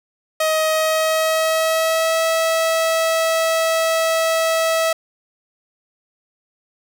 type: tone with pitch glide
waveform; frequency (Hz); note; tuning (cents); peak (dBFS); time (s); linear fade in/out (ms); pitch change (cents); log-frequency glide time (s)
sawtooth; 630 to 650.3; D#5 to E5; +21 to -24; -12; 0.4-4.93; 5; +55; 0.69-2.21
effects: none